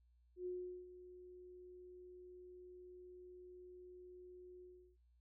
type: tone with ADSR envelope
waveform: sine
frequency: 361.6 Hz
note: F#4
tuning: 40 cents flat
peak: -40 dBFS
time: 0.36-4.97 s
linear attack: 100 ms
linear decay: 400 ms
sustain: -14 dB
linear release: 350 ms
effects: noise-tail reverb RT60 0.2 s tail -24 dB re dry + added 60 Hz sine -69 dBFS peak until 5.2 s